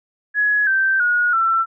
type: tone with pitch steps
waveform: sine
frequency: 1681 / 1559.4 / 1446.6 / 1341.9 Hz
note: G#6 / G6 / F#6 / E6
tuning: +20 / -10 / -39 / +30 cents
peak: -14 dBFS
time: 0.34-1.66 s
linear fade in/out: 50 ms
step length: 330 ms
effects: none